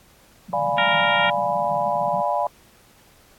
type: band-pass noise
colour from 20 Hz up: white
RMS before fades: -37 dBFS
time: 0.48-2.22 s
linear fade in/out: 10 ms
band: 140 to 200 Hz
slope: 48 dB/octave
type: chord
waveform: sine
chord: D diminished seventh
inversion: none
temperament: equal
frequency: 587.3 / 698.5 / 830.6 / 987.8 Hz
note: D5 / F5 / Ab5 / Cb6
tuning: 0 / 0 / 0 / 0 cents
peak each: -25 dBFS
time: 0.53-2.47 s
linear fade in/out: 2 ms
type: harmonic tone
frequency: 466.2 Hz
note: A#4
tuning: in tune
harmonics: 2 / 3 / 4 / 5 / 6 / 7 / 8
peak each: -26 / -24 / -24 / -25 / -28 / -27 / -39 dBFS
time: 0.78-1.3 s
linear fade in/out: 2 ms
effects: pink hiss -54 dBFS RMS until 3.38 s + AAC 64 kbps